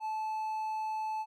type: tone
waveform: triangle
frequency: 870 Hz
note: A5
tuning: 20 cents flat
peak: -30 dBFS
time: 0-1.26 s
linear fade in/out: 50 ms
effects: MP3 96 kbps